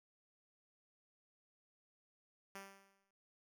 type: tone with exponential decay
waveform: 5% pulse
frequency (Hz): 196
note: G3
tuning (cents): 0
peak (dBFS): -35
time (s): 2.55-3.11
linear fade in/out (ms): 2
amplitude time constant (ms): 120
effects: none